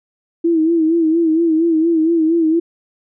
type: tone with vibrato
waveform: sine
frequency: 326.4 Hz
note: E4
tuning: 17 cents flat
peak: -11 dBFS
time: 0.44-2.6 s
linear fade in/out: 10 ms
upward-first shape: sine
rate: 4.3 Hz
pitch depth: 70 cents each way
effects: none